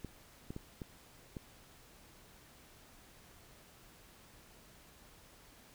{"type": "clicks", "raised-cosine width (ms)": 3, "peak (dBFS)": -29, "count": 5, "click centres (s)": [0.047, 0.505, 0.564, 0.818, 1.368], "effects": ["pink hiss -60 dBFS RMS until 5.74 s"]}